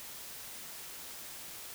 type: silence
effects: white hiss -46 dBFS RMS until 1.74 s